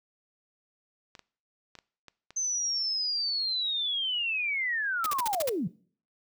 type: clicks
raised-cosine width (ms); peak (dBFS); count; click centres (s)
0.2; -29; 6; 1.152 / 1.193 / 1.753 / 1.788 / 2.083 / 2.306
type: linear sweep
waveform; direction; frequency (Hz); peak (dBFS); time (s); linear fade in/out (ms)
sine; down; 6220 to 140; -27; 2.36-5.68; 10
type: noise bursts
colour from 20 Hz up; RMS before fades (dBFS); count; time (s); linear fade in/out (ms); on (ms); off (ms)
white; -32; 7; 5.04-5.494; 2; 22; 50
effects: noise-tail reverb RT60 0.5 s tail -22 dB re dry